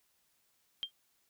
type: tone with exponential decay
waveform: sine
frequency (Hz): 3182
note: G7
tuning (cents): +25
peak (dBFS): -29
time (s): 0.83-0.91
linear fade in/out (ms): 0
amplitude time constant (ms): 16
effects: white hiss -74 dBFS RMS until 1.29 s